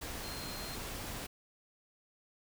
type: tone in noise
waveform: sine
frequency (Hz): 4186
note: C8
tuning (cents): 0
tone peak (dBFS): -47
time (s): 0.23-0.76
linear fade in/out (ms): 10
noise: pink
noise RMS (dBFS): -42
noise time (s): 0.01-1.27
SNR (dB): -8
effects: none